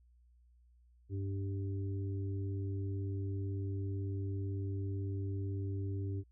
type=harmonic tone; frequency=98 Hz; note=G2; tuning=in tune; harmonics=1 / 3 / 4; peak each=-35 / -45 / -47 dBFS; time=1.09-6.24 s; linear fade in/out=50 ms; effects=added 60 Hz sine -62 dBFS peak until 6.31 s